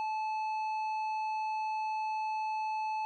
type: tone with tanh clipping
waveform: triangle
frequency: 868 Hz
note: A5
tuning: 24 cents flat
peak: -33 dBFS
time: 0-3.05 s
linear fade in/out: 0 ms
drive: 12 dB
effects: none